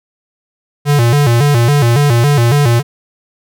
square tone with vibrato, 130.81 Hz, C3, in tune, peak -8 dBFS, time 0.85-2.83 s, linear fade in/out 50 ms, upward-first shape square, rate 3.6 Hz, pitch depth 180 cents each way, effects none

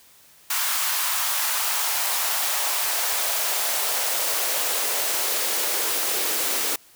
white noise with high-pass filter sweep, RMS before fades -24 dBFS, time 0.5-6.76 s, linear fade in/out 5 ms, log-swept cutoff 1100 to 350 Hz, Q 1.8, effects white hiss -53 dBFS RMS until 6.95 s

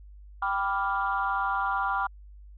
sine chord, G dominant seventh, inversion none, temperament equal, 784 / 987.8 / 1174.7 / 1396.9 Hz, G5 / B5 / D6 / F6, 0 / 0 / 0 / 0 cents, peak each -30 dBFS, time 0.42-2.07 s, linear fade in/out 5 ms, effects tanh soft clip ceiling -16 dBFS + added 50 Hz sine -45 dBFS peak until 2.57 s

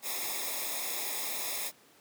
white noise with comb filter, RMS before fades -35 dBFS, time 0.02-1.72 s, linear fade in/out 50 ms, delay 0.67 ms, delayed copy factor -0.8, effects pink hiss -60 dBFS RMS until 2 s + high-pass 200 Hz 12 dB/octave

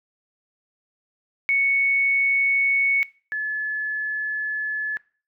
sine tone pair in turn, 2217 / 1720.3 Hz, C#7 / A6, 0 / -39 cents, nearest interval major third, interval 439 cents, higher first, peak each -17 / -23 dBFS, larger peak first, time 1.49-3.03 / 3.32-4.97 s, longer second, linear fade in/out 0 ms, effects noise-tail reverb RT60 0.4 s tail -21 dB re dry

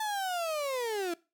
35% pulse linear sweep, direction down, 877 to 329.6 Hz, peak -29 dBFS, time 0-1.14 s, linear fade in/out 5 ms, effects noise-tail reverb RT60 0.3 s tail -22 dB re dry

